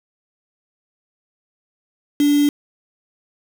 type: tone with quantisation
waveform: sine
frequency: 290 Hz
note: D4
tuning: 22 cents flat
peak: -12 dBFS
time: 2.2-2.49 s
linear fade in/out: 2 ms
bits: 4
effects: none